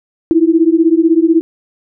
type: beating tone pair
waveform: sine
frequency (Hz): 320.1 / 336.1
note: D#4 / E4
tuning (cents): +49 / +34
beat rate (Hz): 16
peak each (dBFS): -10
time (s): 0.31-1.41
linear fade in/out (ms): 0
effects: none